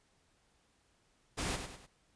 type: noise with echo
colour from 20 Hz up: pink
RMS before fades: -36 dBFS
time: 1.37-1.57 s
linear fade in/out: 20 ms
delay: 100 ms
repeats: 3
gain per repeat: -7 dB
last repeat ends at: 1.87 s
effects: pink hiss -72 dBFS RMS until 2.15 s + resampled to 22050 Hz